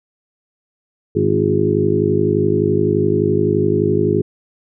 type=harmonic tone with a mistuned harmonic; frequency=51.7 Hz; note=G#1; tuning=7 cents flat; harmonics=2 / 3 / 4 / 5 / 6 / 7 / 8; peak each=-22 / -21 / -24 / -24 / -23 / -18 / -18 dBFS; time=1.15-4.22 s; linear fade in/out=10 ms; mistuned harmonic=6; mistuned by=+37 cents; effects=none